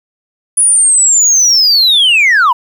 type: linear sweep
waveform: sine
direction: down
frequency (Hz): 9930 to 915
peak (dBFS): -3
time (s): 0.57-2.53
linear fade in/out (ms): 10
effects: tanh soft clip ceiling -4 dBFS + 7-bit